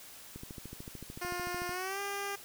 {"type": "click train", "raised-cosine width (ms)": 3, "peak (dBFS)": -31, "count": 19, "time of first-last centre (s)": [0.36, 1.693], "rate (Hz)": 13.5}
{"type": "tone with pitch glide", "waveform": "10% pulse", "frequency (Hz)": [354.8, 400.6], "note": ["F4", "G4"], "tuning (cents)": [27, 38], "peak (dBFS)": -27, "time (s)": [1.21, 2.36], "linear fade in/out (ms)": 10, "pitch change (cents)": 211, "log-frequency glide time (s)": [1.7, 2]}
{"effects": ["white hiss -51 dBFS RMS until 2.44 s"]}